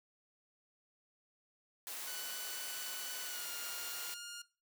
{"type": "high-pass noise", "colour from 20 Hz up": "white", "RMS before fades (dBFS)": -44, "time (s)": [1.87, 4.14], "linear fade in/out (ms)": 0, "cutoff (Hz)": 400, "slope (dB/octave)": 12}
{"type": "tone with pitch glide", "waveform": "10% pulse", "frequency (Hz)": [1488, 1415.1], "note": ["F#6", "F6"], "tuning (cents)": [9, 22], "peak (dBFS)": -37, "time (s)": [2.07, 4.42], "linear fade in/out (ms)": 5, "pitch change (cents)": -87, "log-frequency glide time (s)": [3.24, 3.5]}
{"effects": ["noise-tail reverb RT60 0.3 s tail -17 dB re dry"]}